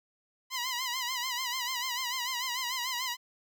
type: tone with vibrato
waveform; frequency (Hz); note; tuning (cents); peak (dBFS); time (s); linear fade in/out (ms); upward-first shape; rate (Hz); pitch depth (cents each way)
10% pulse; 1002; B5; +25; -23; 0.5-3.17; 50; sine; 6.8; 90
effects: none